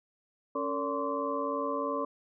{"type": "tone cluster", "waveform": "sine", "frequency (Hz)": [278.5, 454.6, 572, 1040, 1143], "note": ["C#4", "A#4", "D5", "C6", "D6"], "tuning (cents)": [8, -43, -46, -11, -47], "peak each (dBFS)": [-36, -36, -35, -35, -37], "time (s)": [0.55, 2.05], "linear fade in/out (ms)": 5, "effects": []}